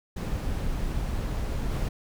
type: noise with level steps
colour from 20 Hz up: brown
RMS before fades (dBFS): -29 / -27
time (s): 0.16-1.89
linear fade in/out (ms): 10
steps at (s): 1.71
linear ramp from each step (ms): 5
effects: none